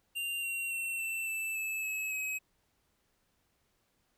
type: tone with pitch steps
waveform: square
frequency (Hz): 2783 / 2748 / 2713 / 2679 / 2645 / 2612 / 2579 / 2546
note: F7 / F7 / E7 / E7 / E7 / E7 / E7 / D#7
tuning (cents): -7 / -29 / +49 / +27 / +5 / -17 / -39 / +39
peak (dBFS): -34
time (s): 0.15-2.39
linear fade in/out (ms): 20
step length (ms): 280
effects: pink hiss -75 dBFS RMS until 4.17 s